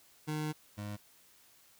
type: tone pair in turn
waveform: 25% pulse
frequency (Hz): 153.1 / 103.58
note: D#3 / G#2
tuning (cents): -28 / -4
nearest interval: perfect fifth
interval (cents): 676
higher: first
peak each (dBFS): -30 / -35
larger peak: first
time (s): 0.27-0.53 / 0.77-0.97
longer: first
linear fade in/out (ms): 20
effects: white hiss -63 dBFS RMS until 1.79 s